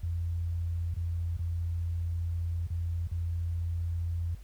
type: tone with dropouts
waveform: sine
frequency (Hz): 85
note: F2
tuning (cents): -46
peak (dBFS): -29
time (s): 0.03-4.35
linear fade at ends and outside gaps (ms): 5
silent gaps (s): 0.942-0.965 / 1.37-1.391 / 2.67-2.703 / 3.074-3.114
effects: added 50 Hz sine -44 dBFS peak until 4.43 s + pink hiss -62 dBFS RMS until 4.43 s